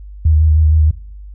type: tone with vibrato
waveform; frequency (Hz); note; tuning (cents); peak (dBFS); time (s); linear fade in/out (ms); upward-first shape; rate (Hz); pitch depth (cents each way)
sine; 77.78; D#2; 0; -7; 0.25-0.91; 5; square; 6.4; 23
effects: noise-tail reverb RT60 0.7 s tail -22 dB re dry + added 50 Hz sine -30 dBFS peak until 1.34 s